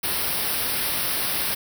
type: band-stop noise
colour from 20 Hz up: white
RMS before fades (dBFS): -25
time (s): 0.03-1.55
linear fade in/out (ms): 10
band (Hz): 5600 to 8800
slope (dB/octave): 96
effects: none